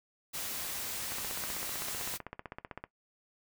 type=noise; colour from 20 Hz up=white; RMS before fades=-38 dBFS; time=0.33-2.18 s; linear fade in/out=20 ms
type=click train; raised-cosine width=0.5 ms; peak=-25 dBFS; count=28; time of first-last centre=1.12-2.84 s; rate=15.7 Hz
effects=noise-tail reverb RT60 0.1 s tail -17 dB re dry

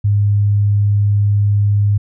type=tone; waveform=sine; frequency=102.4 Hz; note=G#2; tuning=24 cents flat; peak=-10 dBFS; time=0.04-1.98 s; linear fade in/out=10 ms; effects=none

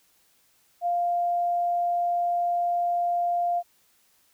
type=tone; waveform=sine; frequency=698.5 Hz; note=F5; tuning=in tune; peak=-22 dBFS; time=0.81-3.63 s; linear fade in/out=50 ms; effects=white hiss -64 dBFS RMS until 4.33 s

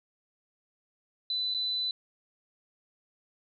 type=tone with dropouts; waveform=sine; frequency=3999 Hz; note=B7; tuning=21 cents sharp; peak=-28 dBFS; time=1.3-1.91 s; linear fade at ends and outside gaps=2 ms; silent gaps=1.54-1.546 s; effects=none

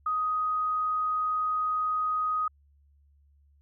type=tone; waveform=sine; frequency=1251 Hz; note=D#6; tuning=9 cents sharp; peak=-25 dBFS; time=0.06-2.48 s; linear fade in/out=5 ms; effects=added 71 Hz sine -59 dBFS peak until 3.61 s

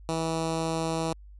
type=tone with notch filter; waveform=10% pulse; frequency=162.5 Hz; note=E3; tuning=24 cents flat; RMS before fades=-29 dBFS; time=0.09-1.13 s; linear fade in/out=0 ms; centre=2100 Hz; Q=1.9; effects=added 50 Hz sine -45 dBFS peak until 1.39 s + resampled to 24000 Hz

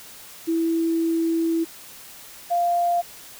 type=tone pair in turn; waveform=sine; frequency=329.6 / 696 Hz; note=E4 / F5; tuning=0 / -6 cents; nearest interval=octave + minor second; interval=1294 cents; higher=second; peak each=-19 / -18 dBFS; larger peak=second; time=0.47-1.65 / 2.5-3.02 s; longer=first; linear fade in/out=20 ms; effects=white hiss -43 dBFS RMS until 3.39 s

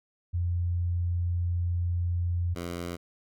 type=tone pair in turn; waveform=sine / 10% pulse; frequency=87.31 / 86.76 Hz; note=F2 / F2; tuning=0 / -11 cents; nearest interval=unison; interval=11 cents; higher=first; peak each=-25 dBFS; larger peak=neither; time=0.33-2.55 / 2.55-2.97 s; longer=first; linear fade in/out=20 ms; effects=none

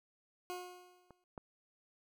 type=tone with exponential decay; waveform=20% pulse; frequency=360.4 Hz; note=F#4; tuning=45 cents flat; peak=-34 dBFS; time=0.5-1.24 s; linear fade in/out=0 ms; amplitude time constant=160 ms
type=clicks; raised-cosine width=1 ms; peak=-40 / -31 dBFS; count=2; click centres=1.107 / 1.378 s
effects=none

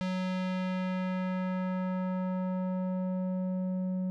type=tone with low-pass filter sweep; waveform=square; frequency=185 Hz; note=F#3; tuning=in tune; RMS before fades=-32 dBFS; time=0.01-4.1 s; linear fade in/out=0 ms; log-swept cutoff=4300 to 380 Hz; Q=0.98; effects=none

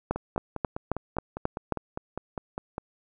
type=two click trains; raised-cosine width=1 ms; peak=-11 / -18 dBFS; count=7 / 14; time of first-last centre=0.11-1.723 / 0.16-2.781 s; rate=3.72 / 4.96 Hz; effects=none

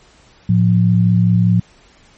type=tone pair together; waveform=sine; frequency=111.19 / 176.5 Hz; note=A2 / F3; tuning=+19 / +19 cents; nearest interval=minor sixth; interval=800 cents; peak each=-12 dBFS; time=0.49-1.6 s; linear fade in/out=5 ms; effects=pink hiss -49 dBFS RMS until 2.17 s + MP3 32 kbps

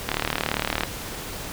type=click train; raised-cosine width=0.3 ms; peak=-6 dBFS; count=29; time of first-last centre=0.09-0.835 s; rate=37.6 Hz; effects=pink hiss -34 dBFS RMS until 1.52 s

